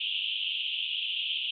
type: band-pass noise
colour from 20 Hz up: pink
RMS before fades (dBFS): -32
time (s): 0-1.51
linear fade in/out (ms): 5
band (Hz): 2700 to 3400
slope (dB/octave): 96
effects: none